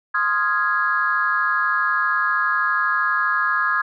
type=chord; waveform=sine; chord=F minor seventh; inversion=second; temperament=equal; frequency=1046.5 / 1244.5 / 1396.9 / 1661.2 Hz; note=C6 / Eb6 / F6 / Ab6; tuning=0 / 0 / 0 / 0 cents; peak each=-25 / -22 / -25 / -20 dBFS; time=0.14-3.82 s; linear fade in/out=10 ms; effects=tanh soft clip ceiling -7 dBFS